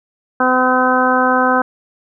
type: harmonic tone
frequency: 254.9 Hz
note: C4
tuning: 45 cents flat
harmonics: 1 / 2 / 3 / 4 / 5 / 6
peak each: -18 / -18 / -18 / -18 / -18 / -18 dBFS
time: 0.4-1.62 s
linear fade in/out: 5 ms
effects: none